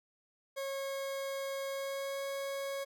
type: tone with pitch glide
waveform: 40% pulse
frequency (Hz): 546 to 551.1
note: C#5 to C#5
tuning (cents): -26 to -10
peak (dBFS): -35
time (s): 0.56-2.85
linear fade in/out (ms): 20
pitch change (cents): +16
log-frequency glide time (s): 1.68-2.24
effects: none